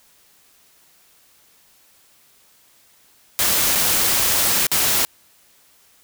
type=noise with dropouts; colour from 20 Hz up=white; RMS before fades=-18 dBFS; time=3.39-5.05 s; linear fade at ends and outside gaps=0 ms; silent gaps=3.752-3.756 / 4.668-4.716 s; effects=white hiss -55 dBFS RMS until 6.03 s